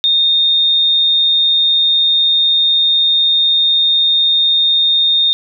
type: tone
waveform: sine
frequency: 3668 Hz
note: A#7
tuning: 29 cents flat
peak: -9 dBFS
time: 0.04-5.33 s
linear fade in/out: 0 ms
effects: none